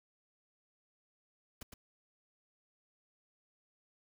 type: noise with echo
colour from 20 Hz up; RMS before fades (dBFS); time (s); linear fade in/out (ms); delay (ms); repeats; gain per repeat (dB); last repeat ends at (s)
pink; -45; 1.61-1.63; 5; 110; 1; -5; 1.74
effects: none